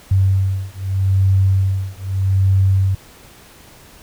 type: beating tone pair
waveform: sine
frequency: 95.6 / 96.41 Hz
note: G2 / G2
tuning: -43 / -28 cents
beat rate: 0.81 Hz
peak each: -16 dBFS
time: 0.11-2.95 s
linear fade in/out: 5 ms
effects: pink hiss -44 dBFS RMS until 4.02 s